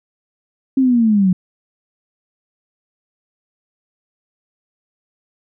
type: linear sweep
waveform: sine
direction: down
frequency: 270.6 to 178.4 Hz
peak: -10 dBFS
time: 0.77-1.33 s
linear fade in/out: 5 ms
effects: none